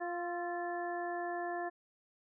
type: harmonic tone with a mistuned harmonic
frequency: 349.2 Hz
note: F4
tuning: in tune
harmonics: 1 / 2 / 3 / 4 / 5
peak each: -40 / -38 / -46 / -53 / -44 dBFS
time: 0-1.7 s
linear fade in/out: 20 ms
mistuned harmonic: 4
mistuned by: -45 cents
effects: none